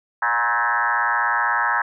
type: tone with frequency modulation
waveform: sine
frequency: 1300 Hz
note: E6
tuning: 24 cents flat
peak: -17 dBFS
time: 0.22-1.82 s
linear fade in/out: 5 ms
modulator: 116 Hz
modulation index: 4.1
effects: none